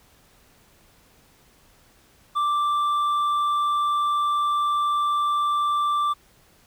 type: tone with hard clipping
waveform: sine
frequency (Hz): 1174.7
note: D6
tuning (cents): 0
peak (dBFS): -21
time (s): 2.35-6.14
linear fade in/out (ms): 20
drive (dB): 4
effects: pink hiss -57 dBFS RMS until 6.66 s